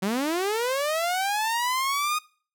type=linear sweep; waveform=sawtooth; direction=up; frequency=181.6 to 1244.5 Hz; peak=-20 dBFS; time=0.02-2.19 s; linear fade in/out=10 ms; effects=noise-tail reverb RT60 0.4 s tail -21 dB re dry